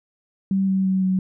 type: tone with pitch steps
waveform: sine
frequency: 192.9 / 191.02 / 189.15 / 187.3 Hz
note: G3 / G3 / F#3 / F#3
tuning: -28 / -45 / +38 / +21 cents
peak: -17 dBFS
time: 0.51-1.19 s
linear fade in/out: 2 ms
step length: 170 ms
effects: none